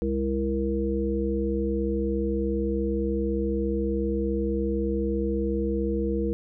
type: harmonic tone with a mistuned harmonic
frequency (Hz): 67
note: C2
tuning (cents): +42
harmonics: 1 / 3 / 5 / 7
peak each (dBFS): -29 / -29 / -29 / -29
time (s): 0.02-6.33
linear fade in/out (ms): 0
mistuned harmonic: 5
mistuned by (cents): -17
effects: none